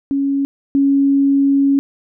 sine tone pair in turn, 277.2 / 277.2 Hz, C#4 / C#4, 0 / 0 cents, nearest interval unison, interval 0 cents, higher neither, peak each -14 / -10 dBFS, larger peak second, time 0.11-0.45 / 0.75-1.79 s, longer second, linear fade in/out 0 ms, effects none

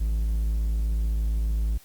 triangle tone, 54.3 Hz, A1, 22 cents flat, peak -20 dBFS, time 0-1.78 s, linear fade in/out 10 ms, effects white hiss -54 dBFS RMS until 1.84 s + Opus 48 kbps

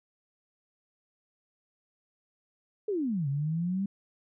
sine exponential two-way sweep, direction down then up, 442 to 135.6 to 201.2 Hz, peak -27 dBFS, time 2.88-3.86 s, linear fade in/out 5 ms, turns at 3.28 s, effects none

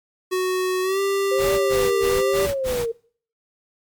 square tone with pitch glide, 370 to 394.3 Hz, F#4 to G4, 0 to +10 cents, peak -20 dBFS, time 0.31-2.47 s, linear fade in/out 20 ms, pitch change +110 cents, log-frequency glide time 0.82-1 s
sine tone with vibrato, 514 Hz, C5, 31 cents flat, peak -21 dBFS, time 1.31-2.92 s, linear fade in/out 10 ms, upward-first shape triangle, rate 1.1 Hz, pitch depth 210 cents each way
pink noise bursts, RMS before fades -29 dBFS, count 5, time 1.37-2.864 s, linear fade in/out 50 ms, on 230 ms, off 86 ms
effects noise-tail reverb RT60 0.5 s tail -23 dB re dry + MP3 96 kbps

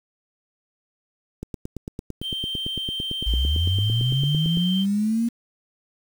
click train, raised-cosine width 3 ms, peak -18 dBFS, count 29, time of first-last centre 1.43-4.573 s, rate 8.91 Hz
sine tone, 3136 Hz, G7, in tune, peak -26 dBFS, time 2.21-4.86 s, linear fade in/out 50 ms
sine linear sweep, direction up, 51.91 to 236.6 Hz, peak -19 dBFS, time 3.26-5.29 s, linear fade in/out 10 ms
effects 7-bit

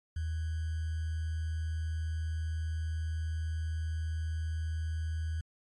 sine tone with sample-and-hold, 80 Hz, D#2, 49 cents sharp, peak -31 dBFS, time 0.16-5.41 s, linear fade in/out 5 ms, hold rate 1575 Hz, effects MP3 48 kbps

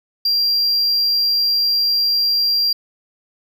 triangle tone, 4752 Hz, D8, 20 cents sharp, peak -13 dBFS, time 0.25-2.73 s, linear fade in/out 5 ms, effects none

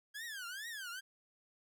sawtooth tone with vibrato, 1620 Hz, G#6, 43 cents flat, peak -39 dBFS, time 0.14-1.01 s, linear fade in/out 20 ms, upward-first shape triangle, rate 2.3 Hz, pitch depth 300 cents each way, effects none

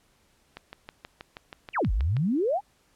click train, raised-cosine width 0.3 ms, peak -23 dBFS, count 11, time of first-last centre 0.57-2.167 s, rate 6.26 Hz
sine exponential two-way sweep, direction down then up, 3192 to 43.65 to 873 Hz, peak -22 dBFS, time 1.73-2.61 s, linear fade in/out 50 ms, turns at 1.92 s
effects pink hiss -65 dBFS RMS until 2.95 s + low-pass 12000 Hz 12 dB/octave

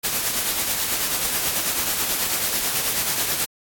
white noise with tremolo, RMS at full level -21 dBFS, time 0.03-3.46 s, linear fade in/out 20 ms, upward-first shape triangle, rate 9.2 Hz, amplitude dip 45%, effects AAC 64 kbps

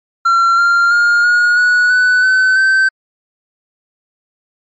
triangle tone with pitch steps, 1365 / 1389.7 / 1414.8 / 1440.3 / 1466.4 / 1492.8 / 1519.8 / 1547.3 Hz, F6 / F6 / F6 / F#6 / F#6 / F#6 / F#6 / G6, -40 / -9 / +22 / -47 / -16 / +15 / +46 / -23 cents, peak -6 dBFS, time 0.25-2.89 s, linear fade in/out 10 ms, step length 330 ms, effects MP3 32 kbps

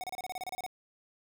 square tone bursts, 740 Hz, F#5, in tune, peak -36 dBFS, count 12, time 0.01-0.664 s, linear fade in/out 0 ms, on 27 ms, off 30 ms, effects none

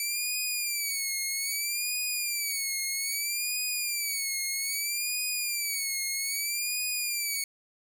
10% pulse tone with vibrato, 2310 Hz, D7, 29 cents flat, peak -20 dBFS, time 0-7.44 s, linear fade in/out 2 ms, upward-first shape sine, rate 0.62 Hz, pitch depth 120 cents each way, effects none

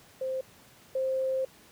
sine tone pair in turn, 523.3 / 526 Hz, C5 / C5, 0 / +9 cents, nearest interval unison, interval 9 cents, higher second, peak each -29 / -26 dBFS, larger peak second, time 0.21-0.41 / 0.95-1.45 s, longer second, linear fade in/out 5 ms, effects pink hiss -56 dBFS RMS until 1.71 s + high-pass 80 Hz 12 dB/octave

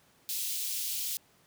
white high-pass noise, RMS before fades -34 dBFS, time 0.29-1.17 s, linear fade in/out 0 ms, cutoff 2900 Hz, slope 24 dB/octave, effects pink hiss -64 dBFS RMS until 1.46 s + high-pass 100 Hz 12 dB/octave

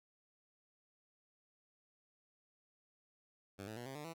10% pulse tone with pitch steps, 98.2 / 108.96 / 120.9 / 134.15 / 148.84 / 165.15 Hz, G2 / A2 / B2 / C3 / D3 / E3, +4 / -16 / -36 / +44 / +24 / +4 cents, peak -37 dBFS, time 3.58-4.138 s, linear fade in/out 20 ms, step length 93 ms, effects none

